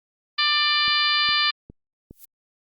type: harmonic tone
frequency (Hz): 593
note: D5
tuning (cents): +17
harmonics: 2 / 3 / 4 / 5 / 6 / 7 / 8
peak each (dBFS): -26 / -26 / -26 / -26 / -26 / -26 / -26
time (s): 0.38-1.51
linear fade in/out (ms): 10
type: click train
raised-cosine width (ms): 3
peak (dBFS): -28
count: 4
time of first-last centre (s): 0.88-2.11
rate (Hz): 2.44
type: noise with exponential growth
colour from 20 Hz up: violet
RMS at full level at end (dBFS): -38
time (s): 2.1-2.25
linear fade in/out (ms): 5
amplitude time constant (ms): 32
effects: Opus 48 kbps